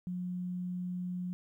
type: tone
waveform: sine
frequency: 180 Hz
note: F#3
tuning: 47 cents flat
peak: -34 dBFS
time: 0.07-1.33 s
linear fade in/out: 0 ms
effects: 12-bit